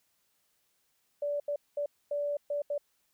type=tone bursts at uneven times; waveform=sine; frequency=580 Hz; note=D5; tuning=22 cents flat; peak=-29 dBFS; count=6; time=1.22-1.4 / 1.48-1.56 / 1.77-1.86 / 2.11-2.37 / 2.5-2.62 / 2.7-2.78 s; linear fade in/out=5 ms; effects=white hiss -74 dBFS RMS until 3.13 s